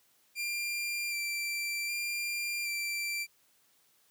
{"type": "tone with vibrato", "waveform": "sawtooth", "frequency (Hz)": 2369, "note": "D7", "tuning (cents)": 14, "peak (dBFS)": -29, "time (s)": [0.35, 3.27], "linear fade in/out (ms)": 50, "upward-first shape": "square", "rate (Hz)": 0.65, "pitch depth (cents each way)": 14, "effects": ["white hiss -68 dBFS RMS until 4.1 s", "high-pass 80 Hz 12 dB/octave"]}